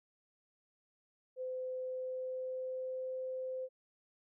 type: tone with pitch glide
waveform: sine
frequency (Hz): 512 to 516.5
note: C5 to C5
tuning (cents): -38 to -22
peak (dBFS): -37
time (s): 1.36-3.69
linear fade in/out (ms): 50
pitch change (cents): +16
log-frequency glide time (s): 1.75-3.16
effects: none